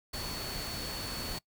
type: tone in noise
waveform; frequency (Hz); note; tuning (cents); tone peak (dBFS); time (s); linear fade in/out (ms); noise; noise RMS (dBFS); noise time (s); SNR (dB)
sine; 4435; C#8; 0; -40; 0.13-1.39; 10; pink; -39; 0.13-1.39; -4
effects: noise-tail reverb RT60 0.1 s tail -23 dB re dry